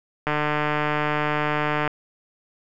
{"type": "click train", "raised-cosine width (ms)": 0.5, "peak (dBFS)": -8, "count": 242, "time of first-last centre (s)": [0.27, 1.877], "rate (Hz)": 150, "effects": []}